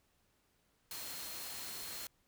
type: tone in noise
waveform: sine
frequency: 4227 Hz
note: C8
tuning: 17 cents sharp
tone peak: -51 dBFS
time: 0.91-2.07 s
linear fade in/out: 2 ms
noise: white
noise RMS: -45 dBFS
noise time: 0.91-2.07 s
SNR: -9 dB
effects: pink hiss -75 dBFS RMS until 2.27 s